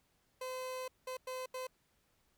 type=tone bursts at uneven times; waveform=30% pulse; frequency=513 Hz; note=C5; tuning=34 cents flat; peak=-37 dBFS; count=4; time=0.41-0.88 / 1.07-1.17 / 1.27-1.46 / 1.54-1.67 s; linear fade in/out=5 ms; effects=pink hiss -75 dBFS RMS until 2.37 s